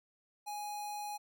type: tone with notch filter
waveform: square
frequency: 830.6 Hz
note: G#5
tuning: in tune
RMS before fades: -41 dBFS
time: 0.46-1.18 s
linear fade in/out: 20 ms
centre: 1800 Hz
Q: 0.7
effects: none